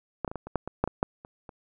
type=clicks; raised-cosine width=1 ms; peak=-14 / -18 / -23 / -19 / -25 / -11 / -20 / -9 / -17 / -9 / -29 / -28 dBFS; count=12; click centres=0.247 / 0.278 / 0.315 / 0.357 / 0.47 / 0.557 / 0.676 / 0.84 / 0.876 / 1.029 / 1.249 / 1.492 s; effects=none